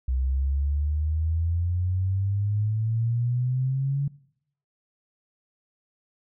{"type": "exponential sweep", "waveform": "sine", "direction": "up", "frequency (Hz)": [63.1, 142.4], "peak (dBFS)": -22, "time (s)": [0.08, 4.08], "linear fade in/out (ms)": 5, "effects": ["noise-tail reverb RT60 0.7 s tail -21 dB re dry"]}